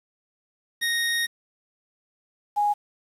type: tone pair in turn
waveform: 25% pulse / sine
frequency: 1864.7 / 827 Hz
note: A#6 / G#5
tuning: 0 / -8 cents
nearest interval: octave + major second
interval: 1408 cents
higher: first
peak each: -19 dBFS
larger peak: neither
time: 0.81-1.27 / 2.56-2.74 s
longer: first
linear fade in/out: 20 ms
effects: resampled to 32000 Hz + 8-bit